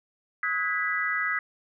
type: tone cluster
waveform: sine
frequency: 1272 / 1470 / 1644 / 1977 Hz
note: D#6 / F#6 / G#6 / B6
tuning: +38 / -12 / -18 / +1 cents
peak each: -31 / -35 / -30 / -28 dBFS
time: 0.43-1.39 s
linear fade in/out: 2 ms
effects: none